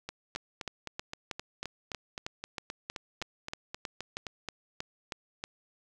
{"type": "two click trains", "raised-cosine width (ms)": 0.2, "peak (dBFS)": [-20, -18], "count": [17, 17], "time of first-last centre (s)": [[0.09, 4.268], [0.36, 5.439]], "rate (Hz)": [3.83, 3.15], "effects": []}